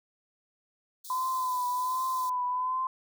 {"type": "high-pass noise", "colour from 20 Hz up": "white", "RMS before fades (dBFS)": -44, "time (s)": [1.04, 2.3], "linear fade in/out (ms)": 10, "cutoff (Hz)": 3500, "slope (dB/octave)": 96}
{"type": "tone with vibrato", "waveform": "sine", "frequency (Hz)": 1013, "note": "B5", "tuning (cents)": 44, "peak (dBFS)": -27, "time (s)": [1.1, 2.87], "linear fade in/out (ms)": 2, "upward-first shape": "triangle", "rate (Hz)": 1.3, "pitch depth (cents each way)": 48}
{"effects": []}